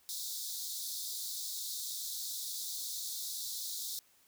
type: high-pass noise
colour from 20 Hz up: pink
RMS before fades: -40 dBFS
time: 0.09-3.99 s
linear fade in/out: 0 ms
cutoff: 3600 Hz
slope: 96 dB/octave
effects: white hiss -67 dBFS RMS until 4.27 s